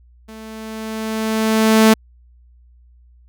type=tone with level ramp; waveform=sawtooth; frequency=220 Hz; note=A3; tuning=in tune; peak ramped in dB=-31 to -3 dBFS; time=0.28-1.94 s; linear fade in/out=10 ms; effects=added 60 Hz sine -46 dBFS peak until 3.28 s